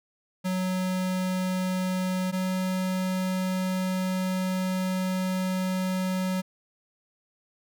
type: tone pair in turn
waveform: square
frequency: 185 / 185.89 Hz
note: F#3 / F#3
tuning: 0 / +8 cents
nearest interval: unison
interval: 8 cents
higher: second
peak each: -26 dBFS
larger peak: neither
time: 0.44-2.32 / 2.32-6.42 s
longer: second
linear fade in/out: 20 ms
effects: none